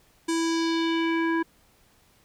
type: tone with low-pass filter sweep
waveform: square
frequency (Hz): 329.6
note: E4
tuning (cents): 0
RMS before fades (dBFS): -25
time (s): 0.28-1.43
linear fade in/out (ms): 10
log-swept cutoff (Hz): 8500 to 1500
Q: 2.2
effects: pink hiss -61 dBFS RMS until 2.24 s